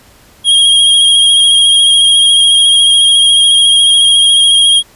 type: tone with vibrato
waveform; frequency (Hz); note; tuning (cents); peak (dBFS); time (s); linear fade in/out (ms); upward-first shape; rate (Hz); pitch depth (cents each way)
square; 3257; G#7; -34; -5; 0.44-4.83; 50; sine; 14; 28
effects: pink hiss -43 dBFS RMS until 4.95 s + resampled to 32000 Hz